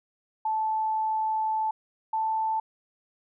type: tone pair in turn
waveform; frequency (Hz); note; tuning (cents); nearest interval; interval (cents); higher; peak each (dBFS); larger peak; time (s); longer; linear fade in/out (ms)
sine; 874 / 881.6; A5 / A5; -12 / +3; unison; 15; second; -24; neither; 0.45-1.71 / 2.13-2.6; first; 5
effects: none